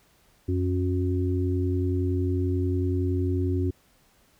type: harmonic tone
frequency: 91 Hz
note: F#2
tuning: 28 cents flat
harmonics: 1 / 3 / 4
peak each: -24 / -29 / -30 dBFS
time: 0.48-3.71 s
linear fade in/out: 10 ms
effects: pink hiss -62 dBFS RMS until 4.39 s